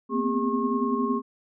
sine tone cluster, 230 / 247.7 / 258.4 / 404.8 / 1082 Hz, A#3 / B3 / C4 / G#4 / C#6, -23 / +5 / -21 / -44 / -42 cents, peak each -29 dBFS, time 0.09-1.22 s, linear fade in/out 50 ms, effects none

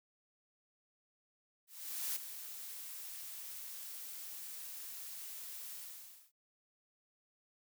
blue noise with ADSR envelope, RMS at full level -37 dBFS, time 1.67-6.32 s, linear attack 490 ms, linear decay 9 ms, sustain -10 dB, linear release 570 ms, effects noise-tail reverb RT60 0.1 s tail -23 dB re dry

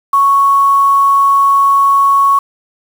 sine tone with quantisation, 1108.7 Hz, C#6, in tune, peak -6 dBFS, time 0.13-2.39 s, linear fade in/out 5 ms, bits 5, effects none

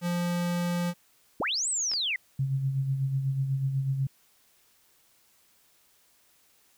square tone, 174.61 Hz, F3, in tune, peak -27 dBFS, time 0.01-0.94 s, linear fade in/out 50 ms
sine linear two-way sweep, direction up then down, 130.81 to 8300 to 1918 Hz, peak -26 dBFS, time 1.4-2.16 s, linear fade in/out 2 ms, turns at 1.69 s
clicks, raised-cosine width 0.2 ms, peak -23 dBFS, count 2, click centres 1.916 / 1.936 s
sine tone with tremolo, 135.3 Hz, C#3, 42 cents flat, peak -23 dBFS, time 2.39-4.07 s, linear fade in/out 5 ms, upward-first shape sine, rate 8.1 Hz, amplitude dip 50%
effects white hiss -64 dBFS RMS until 6.77 s

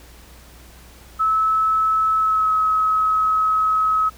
sine tone with pitch glide, 1300 to 1280.6 Hz, E6 to D#6, -24 to +49 cents, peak -15 dBFS, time 1.19-4.1 s, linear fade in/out 20 ms, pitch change -27 cents, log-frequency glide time 2.17-2.53 s, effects added 60 Hz sine -45 dBFS peak until 4.17 s + pink hiss -47 dBFS RMS until 4.17 s

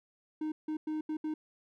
triangle tone bursts at uneven times, 309.3 Hz, D#4, 10 cents flat, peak -30 dBFS, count 5, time 0.41-0.52 / 0.68-0.77 / 0.87-1.01 / 1.09-1.17 / 1.24-1.34 s, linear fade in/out 5 ms, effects none

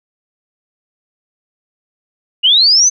sine linear sweep, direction up, 2794 to 6272 Hz, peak -6 dBFS, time 2.43-2.9 s, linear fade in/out 20 ms, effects none

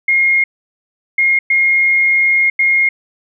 sine tone bursts at uneven times, 2141 Hz, C7, 39 cents sharp, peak -9 dBFS, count 4, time 0.08-0.44 / 1.18-1.39 / 1.5-2.5 / 2.59-2.89 s, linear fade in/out 5 ms, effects none

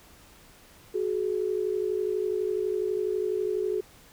sine tone pair together, 371.3 / 423.4 Hz, F#4 / G#4, +6 / +33 cents, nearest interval major second, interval 227 cents, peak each -28 dBFS, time 0.94-3.81 s, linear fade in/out 10 ms, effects pink hiss -54 dBFS RMS until 4.12 s

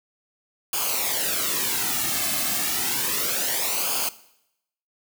white noise with flanger, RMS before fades -25 dBFS, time 0.73-4.09 s, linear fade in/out 2 ms, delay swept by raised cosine 0.52 to 2.12 ms, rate 0.31 Hz, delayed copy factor -0.7, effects noise-tail reverb RT60 0.8 s tail -18 dB re dry

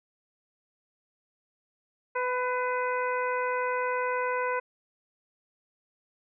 harmonic tone with a mistuned harmonic, 499.6 Hz, B4, 20 cents sharp, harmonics 1 / 2 / 3 / 4 / 5, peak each -30 / -30 / -34 / -38 / -41 dBFS, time 2.15-4.6 s, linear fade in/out 10 ms, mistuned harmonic 4, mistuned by +25 cents, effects none

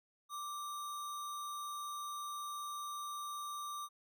sine tone with sample-and-hold, 1174.7 Hz, D6, in tune, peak -40 dBFS, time 0.29-3.89 s, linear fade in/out 50 ms, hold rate 4900 Hz, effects none

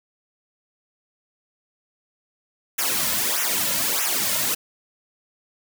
white noise with flanger, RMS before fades -23 dBFS, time 2.78-4.55 s, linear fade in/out 10 ms, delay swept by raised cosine 0.22 to 2.62 ms, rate 1.6 Hz, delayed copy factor -0.95, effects none

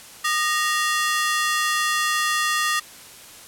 sawtooth ring-modulated tone, 1544 Hz, G6, 27 cents flat, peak -13 dBFS, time 0.24-2.8 s, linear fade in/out 10 ms, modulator 323 Hz, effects white hiss -43 dBFS RMS until 3.47 s + low-pass 12000 Hz 12 dB/octave

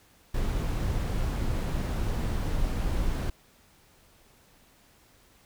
brown noise, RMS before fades -28 dBFS, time 0.34-3.3 s, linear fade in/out 5 ms, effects pink hiss -60 dBFS RMS until 5.45 s

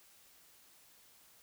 silence, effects white hiss -63 dBFS RMS until 1.42 s

